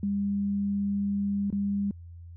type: tone with dropouts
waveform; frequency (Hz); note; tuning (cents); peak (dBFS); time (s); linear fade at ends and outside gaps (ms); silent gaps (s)
sine; 200.7; G3; +41; -25; 0.03-1.91; 2; 1.503-1.526
effects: added 85 Hz sine -42 dBFS peak until 2.36 s